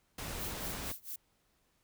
pink noise, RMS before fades -41 dBFS, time 0.18-0.92 s, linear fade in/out 5 ms
violet noise with tremolo, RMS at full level -41 dBFS, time 0.39-1.16 s, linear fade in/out 5 ms, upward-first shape sine, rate 4.4 Hz, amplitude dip 95%
effects pink hiss -74 dBFS RMS until 1.83 s

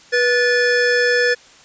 square tone pair together, 487.3 / 1740.4 Hz, B4 / A6, -23 / -19 cents, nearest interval octave + minor seventh, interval 2204 cents, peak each -17 dBFS, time 0.12-1.35 s, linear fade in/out 20 ms, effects white hiss -46 dBFS RMS until 1.64 s + resampled to 16000 Hz

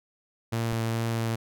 sawtooth tone with vibrato, 114.4 Hz, A#2, 32 cents flat, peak -22 dBFS, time 0.52-1.36 s, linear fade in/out 10 ms, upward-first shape sine, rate 2.3 Hz, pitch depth 11 cents each way
click, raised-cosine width 5 ms, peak -25 dBFS, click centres 0.726 s
effects none

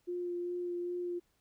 sine tone with vibrato, 352.4 Hz, F4, 16 cents sharp, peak -34 dBFS, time 0.07-1.2 s, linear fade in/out 20 ms, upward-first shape sine, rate 2.5 Hz, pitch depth 12 cents each way, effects pink hiss -75 dBFS RMS until 1.4 s

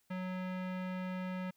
square tone with low-pass filter, 184.4 Hz, F#3, 6 cents flat, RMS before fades -39 dBFS, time 0.1-1.51 s, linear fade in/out 10 ms, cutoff 2300 Hz, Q 1.4, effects white hiss -75 dBFS RMS until 1.56 s

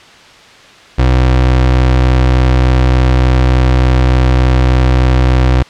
30% pulse tone, 63.4 Hz, B1, 46 cents sharp, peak -4 dBFS, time 0.98-5.63 s, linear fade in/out 10 ms, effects white hiss -38 dBFS RMS until 5.69 s + low-pass 4000 Hz 12 dB/octave

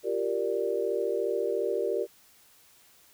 sine chord, G minor seventh, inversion third, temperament equal, 349.2 / 392 / 466.2 / 587.3 Hz, F4 / G4 / Bb4 / D5, 0 / 0 / 0 / 0 cents, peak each -35 / -30 / -30 / -33 dBFS, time 0.03-2.07 s, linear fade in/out 50 ms, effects white hiss -59 dBFS RMS until 3.13 s

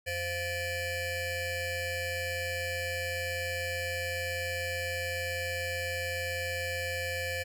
25% pulse ring-modulated tone, 609 Hz, D#5, 37 cents flat, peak -25 dBFS, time 0.06-7.44 s, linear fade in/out 20 ms, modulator 1130 Hz, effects none

